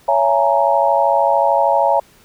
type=chord; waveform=sine; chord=A# half-diminished seventh; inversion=first; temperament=just; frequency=559.4 / 671.3 / 839.1 / 932.3 Hz; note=C#5 / E5 / G#5 / A#5; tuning=+16 / +31 / +18 / 0 cents; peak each=-17 dBFS; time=0.08-2 s; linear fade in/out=5 ms; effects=pink hiss -50 dBFS RMS until 2.24 s